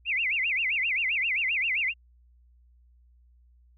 sine tone with vibrato, 2370 Hz, D7, 15 cents sharp, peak -24 dBFS, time 0.05-1.94 s, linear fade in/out 50 ms, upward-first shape sine, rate 7.6 Hz, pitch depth 290 cents each way, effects added 60 Hz sine -56 dBFS peak until 3.77 s

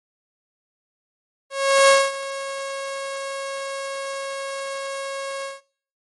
sawtooth tone with ADSR envelope, 547 Hz, C#5, 23 cents flat, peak -6 dBFS, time 1.5-5.61 s, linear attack 390 ms, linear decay 220 ms, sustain -17 dB, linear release 170 ms, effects noise-tail reverb RT60 0.5 s tail -21 dB re dry + MP3 48 kbps

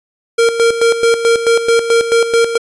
square tone with tremolo, 463.1 Hz, A#4, 11 cents flat, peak -8 dBFS, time 0.38-2.58 s, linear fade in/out 10 ms, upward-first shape square, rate 4.6 Hz, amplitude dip 65%, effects resampled to 24000 Hz

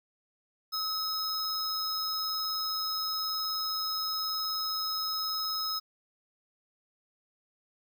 square tone pair together, 1283 / 5132 Hz, E6 / E8, -47 / -47 cents, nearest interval 2 octaves, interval 2400 cents, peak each -36 / -32 dBFS, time 0.72-5.8 s, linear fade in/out 20 ms, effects none

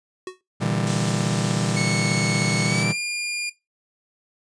square tone with exponential decay, 370 Hz, F#4, in tune, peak -27 dBFS, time 0.27-0.41 s, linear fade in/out 2 ms, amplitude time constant 29 ms
40% pulse chord, E half-diminished seventh, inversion second, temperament just, 118.67 / 148.33 / 164.81 / 197.78 Hz, Bb2 / D3 / E3 / G3, +31 / +18 / 0 / +16 cents, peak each -26 dBFS, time 0.6-2.93 s, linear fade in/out 20 ms
white band-pass noise, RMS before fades -35 dBFS, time 0.87-2.83 s, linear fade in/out 0 ms, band 2700 to 8800 Hz, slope 48 dB/octave
sawtooth tone with pitch glide, 2200 to 2413 Hz, C#7 to D7, -14 to +46 cents, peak -21 dBFS, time 1.76-3.5 s, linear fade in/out 10 ms, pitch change +160 cents, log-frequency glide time 2.65-2.97 s
effects noise-tail reverb RT60 0.2 s tail -18 dB re dry + resampled to 22050 Hz

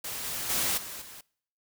white noise with level steps, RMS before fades -36 / -34 / -28 / -40 / -46 dBFS, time 0.04-1.21 s, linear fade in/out 5 ms, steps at 0.24 / 0.49 / 0.77 / 1.01 s, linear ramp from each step 10 ms, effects noise-tail reverb RT60 0.6 s tail -24 dB re dry

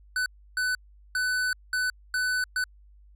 square tone bursts at uneven times, 1500 Hz, F#6, 23 cents sharp, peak -25 dBFS, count 6, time 0.16-0.26 / 0.57-0.75 / 1.15-1.53 / 1.73-1.9 / 2.14-2.44 / 2.56-2.64 s, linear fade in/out 2 ms, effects added 50 Hz sine -51 dBFS peak until 3.15 s + low-pass 12000 Hz 12 dB/octave

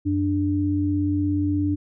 sine tone pair together, 92.5 / 294.4 Hz, F#2 / D4, 0 / +4 cents, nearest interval octave + minor sixth, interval 2004 cents, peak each -24 / -21 dBFS, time 0.05-1.76 s, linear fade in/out 20 ms, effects none

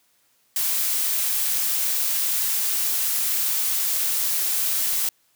blue noise, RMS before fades -23 dBFS, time 0.56-5.09 s, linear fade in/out 2 ms, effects white hiss -64 dBFS RMS until 5.35 s + high-pass 80 Hz 12 dB/octave

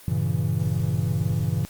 triangle chord, G diminished seventh, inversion none, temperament equal, 98 / 116.54 / 138.59 / 164.81 Hz, G2 / Bb2 / Db3 / Fb3, 0 / 0 / 0 / 0 cents, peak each -25 dBFS, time 0.08-1.65 s, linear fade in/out 0 ms, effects white hiss -47 dBFS RMS until 1.69 s + Opus 32 kbps

